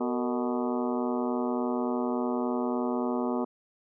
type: harmonic tone with a mistuned harmonic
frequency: 123.47 Hz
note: B2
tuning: in tune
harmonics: 2 / 3 / 4 / 5 / 6 / 7 / 8 / 9 / 10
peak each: -29 / -33 / -35 / -37 / -39 / -40 / -41 / -42 / -43 dBFS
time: 0-3.45 s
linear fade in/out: 10 ms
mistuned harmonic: 4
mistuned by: -120 cents
effects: none